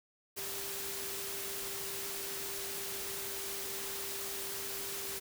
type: tone in noise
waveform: sine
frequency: 394 Hz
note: G4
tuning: 9 cents sharp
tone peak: -47 dBFS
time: 0.36-5.2 s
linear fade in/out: 20 ms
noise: white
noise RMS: -40 dBFS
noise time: 0.36-5.2 s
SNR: -10 dB
effects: none